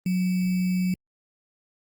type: tone with sample-and-hold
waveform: sine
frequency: 182.9 Hz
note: F#3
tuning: 20 cents flat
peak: -21 dBFS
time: 0.06-0.94 s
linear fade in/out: 2 ms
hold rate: 2450 Hz
effects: Opus 32 kbps